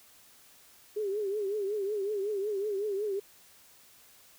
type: tone with vibrato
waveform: sine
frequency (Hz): 407.2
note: G#4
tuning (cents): -34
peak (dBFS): -29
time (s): 0.96-3.2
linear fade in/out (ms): 10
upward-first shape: triangle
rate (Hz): 5.4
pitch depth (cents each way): 120
effects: white hiss -58 dBFS RMS until 4.38 s

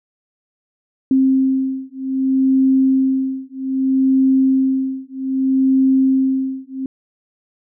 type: beating tone pair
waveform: sine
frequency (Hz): 264.6 / 265.23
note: C4 / C4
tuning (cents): +20 / +24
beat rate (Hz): 0.63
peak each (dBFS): -16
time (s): 1.11-6.86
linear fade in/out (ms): 2
effects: none

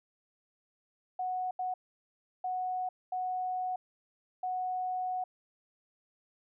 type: tone bursts at uneven times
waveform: sine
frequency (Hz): 737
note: F#5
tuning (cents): -7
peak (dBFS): -31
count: 5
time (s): 1.19-1.51 / 1.59-1.74 / 2.44-2.89 / 3.12-3.76 / 4.43-5.24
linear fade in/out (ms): 5
effects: none

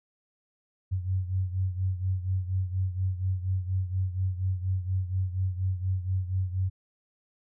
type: beating tone pair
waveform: sine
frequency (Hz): 92.5 / 96.7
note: F#2 / G2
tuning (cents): 0 / -23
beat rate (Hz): 4.2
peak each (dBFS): -27 / -32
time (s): 0.91-6.7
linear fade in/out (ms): 20
effects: none

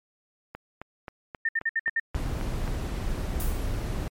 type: click train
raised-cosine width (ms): 0.5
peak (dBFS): -22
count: 9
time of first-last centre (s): 0.55-2.678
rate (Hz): 3.76
type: tone bursts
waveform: sine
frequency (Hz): 1813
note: A#6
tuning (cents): -49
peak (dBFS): -22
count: 6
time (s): 1.45-1.999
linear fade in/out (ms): 5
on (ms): 39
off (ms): 63
type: noise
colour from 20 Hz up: brown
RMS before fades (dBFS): -29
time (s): 2.15-4.08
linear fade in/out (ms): 0
type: noise with exponential decay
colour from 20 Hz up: violet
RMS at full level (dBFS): -33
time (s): 3.4-3.91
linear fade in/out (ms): 0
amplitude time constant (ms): 110
effects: MP3 64 kbps

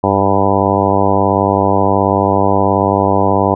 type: harmonic tone with a mistuned harmonic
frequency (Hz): 98.6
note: G2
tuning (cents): +11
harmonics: 1 / 2 / 3 / 4 / 5 / 6 / 7 / 8 / 9 / 10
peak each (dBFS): -19 / -19 / -19 / -19 / -19 / -19 / -19 / -19 / -19 / -19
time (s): 0.03-3.55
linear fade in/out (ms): 10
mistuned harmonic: 1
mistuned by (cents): -36
effects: none

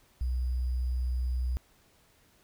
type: tone with sample-and-hold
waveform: sine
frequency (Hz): 62.4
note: B1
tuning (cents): +19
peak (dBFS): -27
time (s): 0.21-1.57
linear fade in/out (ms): 0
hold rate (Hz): 4900
effects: pink hiss -64 dBFS RMS until 2.43 s

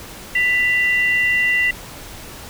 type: tone pair together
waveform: sine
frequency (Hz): 1983 / 2765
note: B6 / F7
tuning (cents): +7 / -18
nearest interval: tritone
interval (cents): 575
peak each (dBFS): -15 / -21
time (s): 0.35-1.71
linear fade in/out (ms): 5
effects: pink hiss -36 dBFS RMS until 2.49 s

